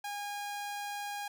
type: tone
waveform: sawtooth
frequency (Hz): 817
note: G#5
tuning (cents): -29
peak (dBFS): -33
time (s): 0.04-1.28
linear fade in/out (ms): 5
effects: none